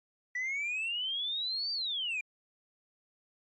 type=exponential two-way sweep; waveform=sine; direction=up then down; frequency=1946 to 4699 to 2369 Hz; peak=-29 dBFS; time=0.35-2.21 s; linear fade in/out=5 ms; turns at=1.72 s; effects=tanh soft clip ceiling -30 dBFS + MP3 32 kbps